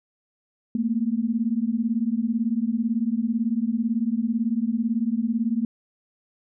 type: beating tone pair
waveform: sine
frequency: 220 / 238 Hz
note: A3 / A#3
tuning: 0 / +36 cents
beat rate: 18 Hz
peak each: -24 dBFS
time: 0.75-5.65 s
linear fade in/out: 2 ms
effects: none